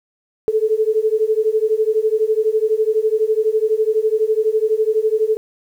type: beating tone pair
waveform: sine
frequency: 430 / 442 Hz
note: A4 / A4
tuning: -40 / +8 cents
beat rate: 12 Hz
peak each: -17 dBFS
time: 0.48-5.37 s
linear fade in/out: 0 ms
effects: 8-bit